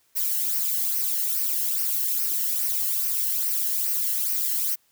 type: noise with flanger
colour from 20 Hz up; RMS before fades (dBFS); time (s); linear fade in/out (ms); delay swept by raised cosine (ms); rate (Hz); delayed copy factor
violet; -25; 0.15-4.76; 20; 0.27 to 0.86; 2.4; -0.55
effects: white hiss -65 dBFS RMS until 4.91 s